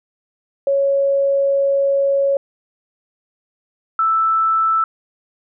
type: tone pair in turn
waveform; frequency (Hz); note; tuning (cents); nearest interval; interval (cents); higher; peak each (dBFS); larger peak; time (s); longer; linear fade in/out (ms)
sine; 554 / 1320.3; C#5 / E6; -1 / +2; octave + minor third; 1503; second; -13; neither; 0.67-2.37 / 3.99-4.84; first; 2
effects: none